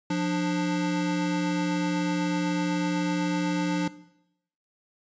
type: tone pair together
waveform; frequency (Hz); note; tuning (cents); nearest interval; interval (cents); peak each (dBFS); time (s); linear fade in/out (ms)
square; 176.42 / 296.7; F3 / D4; +18 / +18; major sixth; 900; -28; 0.1-3.88; 5
effects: noise-tail reverb RT60 0.8 s tail -18 dB re dry + resampled to 16000 Hz